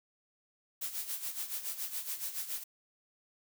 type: noise with tremolo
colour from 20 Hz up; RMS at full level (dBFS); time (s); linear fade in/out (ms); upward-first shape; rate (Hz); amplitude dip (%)
blue; -36; 0.81-2.64; 10; sine; 7.1; 70
effects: none